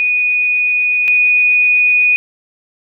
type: tone pair in turn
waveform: sine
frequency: 2473 / 2473 Hz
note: D#7 / D#7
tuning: -11 / -11 cents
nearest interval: unison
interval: 0 cents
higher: neither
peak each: -11 / -8 dBFS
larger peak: second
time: 0-1.08 / 1.08-2.16 s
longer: neither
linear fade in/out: 0 ms
effects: none